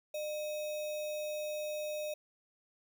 sine tone with sample-and-hold, 605 Hz, D#5, 49 cents flat, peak -35 dBFS, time 0.14-2.14 s, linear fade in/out 5 ms, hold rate 3150 Hz, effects none

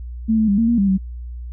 sine tone with pitch steps, 222 / 218.4 / 200.1 / 228.3 / 236.1 / 197.7 / 190.7 Hz, A3 / A3 / G3 / A#3 / A#3 / G3 / G3, +16 / -13 / +36 / -36 / +22 / +15 / -47 cents, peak -13 dBFS, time 0.28-0.98 s, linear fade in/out 20 ms, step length 100 ms, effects added 60 Hz sine -28 dBFS peak until 1.52 s

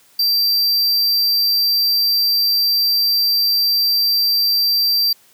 square tone, 4699 Hz, D8, in tune, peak -14 dBFS, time 0.19-5.13 s, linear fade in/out 5 ms, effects white hiss -52 dBFS RMS until 5.33 s + high-pass 100 Hz 12 dB/octave

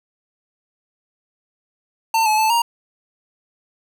square tone with pitch steps, 898 / 859 / 876 / 937 Hz, A5 / A5 / A5 / A#5, +35 / -42 / -8 / +9 cents, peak -15 dBFS, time 2.14-2.62 s, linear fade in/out 5 ms, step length 120 ms, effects none

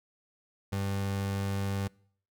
30% pulse tone, 98.5 Hz, G2, 9 cents sharp, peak -27 dBFS, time 0.72-1.88 s, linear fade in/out 10 ms, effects noise-tail reverb RT60 0.6 s tail -25 dB re dry

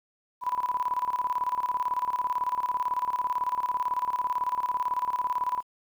sine tone with tremolo, 993 Hz, B5, 9 cents sharp, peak -23 dBFS, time 0.41-5.63 s, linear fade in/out 50 ms, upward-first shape square, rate 18 Hz, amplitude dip 75%, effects 10-bit

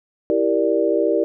sine chord, E half-diminished seventh, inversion none, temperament equal, 329.6 / 392 / 466.2 / 587.3 Hz, E4 / G4 / Bb4 / D5, 0 / 0 / 0 / 0 cents, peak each -21 dBFS, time 0.3-1.24 s, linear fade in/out 0 ms, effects none

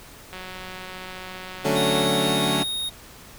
click train, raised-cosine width 0.3 ms, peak -21 dBFS, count 321, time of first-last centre 0.33-2.06 s, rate 185 Hz
15% pulse chord, D major seventh, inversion none, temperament equal, 146.83 / 185 / 220 / 277.2 Hz, D3 / F#3 / A3 / C#4, 0 / 0 / 0 / 0 cents, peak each -20 dBFS, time 1.64-2.64 s, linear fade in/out 20 ms
square tone, 3729 Hz, A#7, in tune, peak -26 dBFS, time 1.75-2.9 s, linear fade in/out 20 ms
effects pink hiss -45 dBFS RMS until 3.38 s

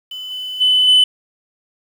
sine tone with level steps, 3012 Hz, F#7, 30 cents sharp, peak -26 / -23 / -9 / -5 dBFS, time 0.11-1.04 s, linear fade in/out 5 ms, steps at 0.3 / 0.6 / 0.87 s, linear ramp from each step 20 ms, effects tanh soft clip ceiling -6 dBFS + 7-bit

